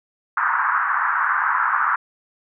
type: band-pass noise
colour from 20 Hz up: white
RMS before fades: -20 dBFS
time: 0.37-1.96 s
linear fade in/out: 5 ms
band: 960 to 1600 Hz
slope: 48 dB/octave
effects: none